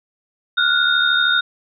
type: tone cluster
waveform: sine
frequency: 1405 / 1478 / 3689 Hz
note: F6 / F#6 / A#7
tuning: +10 / -2 / -19 cents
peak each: -18 dBFS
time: 0.57-1.41 s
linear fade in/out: 10 ms
effects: none